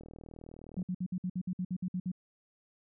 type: click train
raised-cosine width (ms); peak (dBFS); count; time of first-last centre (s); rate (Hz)
2; -35; 33; 0.01-0.818; 39.6
type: tone bursts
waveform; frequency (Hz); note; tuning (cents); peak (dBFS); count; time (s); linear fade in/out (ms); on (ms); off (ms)
sine; 182; F#3; -28; -31; 12; 0.77-2.117; 5; 60; 57
effects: none